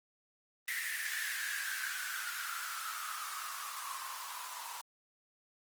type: noise with band-pass filter sweep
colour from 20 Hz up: violet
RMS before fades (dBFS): -40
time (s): 0.68-4.81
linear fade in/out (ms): 0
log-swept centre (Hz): 1900 to 940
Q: 9.1
effects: Opus 24 kbps